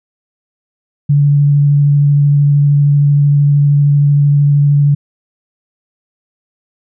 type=tone with vibrato; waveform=sine; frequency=143.9 Hz; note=D3; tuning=35 cents flat; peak=-6 dBFS; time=1.09-4.95 s; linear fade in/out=10 ms; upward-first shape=triangle; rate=13 Hz; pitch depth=14 cents each way; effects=none